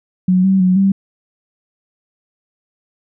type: tone with pitch steps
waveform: sine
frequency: 183.8 / 191.7 / 183.8 / 194.8 Hz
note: F#3 / G3 / F#3 / G3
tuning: -11 / -38 / -11 / -11 cents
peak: -9 dBFS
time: 0.28-0.92 s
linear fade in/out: 5 ms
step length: 160 ms
effects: none